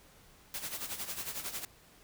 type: noise with tremolo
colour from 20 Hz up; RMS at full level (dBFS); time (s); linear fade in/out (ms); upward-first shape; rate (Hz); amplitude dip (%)
white; -37; 0.54-1.65; 2; sine; 11; 70
effects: pink hiss -60 dBFS RMS until 2.03 s